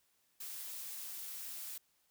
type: noise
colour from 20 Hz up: blue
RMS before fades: -45 dBFS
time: 0.4-1.78 s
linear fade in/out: 5 ms
effects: white hiss -75 dBFS RMS until 2.1 s